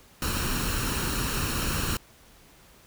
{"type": "noise with comb filter", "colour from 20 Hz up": "pink", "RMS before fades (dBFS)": -28, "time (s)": [0.22, 1.97], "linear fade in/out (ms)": 2, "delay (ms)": 0.72, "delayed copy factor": 0.6, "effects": ["pink hiss -55 dBFS RMS until 2.86 s"]}